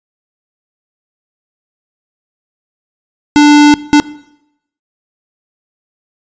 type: tone bursts at uneven times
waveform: square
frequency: 294.7 Hz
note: D4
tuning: 6 cents sharp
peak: -3 dBFS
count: 2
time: 3.36-3.74 / 3.93-4 s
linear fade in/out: 0 ms
effects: noise-tail reverb RT60 0.8 s tail -19 dB re dry + resampled to 16000 Hz